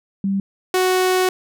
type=tone pair in turn; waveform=sine / sawtooth; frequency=196 / 370 Hz; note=G3 / F#4; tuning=0 / 0 cents; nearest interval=major seventh; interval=1100 cents; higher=second; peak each=-17 / -11 dBFS; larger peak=second; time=0.24-0.4 / 0.74-1.29 s; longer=second; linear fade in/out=2 ms; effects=none